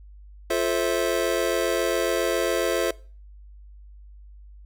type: chord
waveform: square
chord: F major seventh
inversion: none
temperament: just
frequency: 349.2 / 436.5 / 523.8 / 654.8 Hz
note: F4 / A4 / C5 / E5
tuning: 0 / -14 / +2 / -12 cents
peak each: -28 dBFS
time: 0.5-2.91 s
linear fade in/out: 5 ms
effects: noise-tail reverb RT60 0.4 s tail -22 dB re dry + added 50 Hz sine -43 dBFS peak until 4.65 s